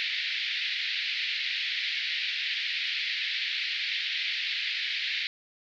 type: band-pass noise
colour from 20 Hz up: pink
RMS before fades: -31 dBFS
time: 0-5.27 s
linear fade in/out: 0 ms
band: 1900 to 4400 Hz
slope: 48 dB/octave
effects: none